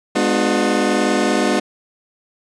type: chord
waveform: 25% pulse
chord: G# diminished seventh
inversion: none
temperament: just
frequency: 207.7 / 249.2 / 299 / 358.8 Hz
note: G#3 / B3 / D4 / F4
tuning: 0 / +16 / +31 / +47 cents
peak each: -17 dBFS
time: 0.15-1.6 s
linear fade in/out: 10 ms
effects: resampled to 22050 Hz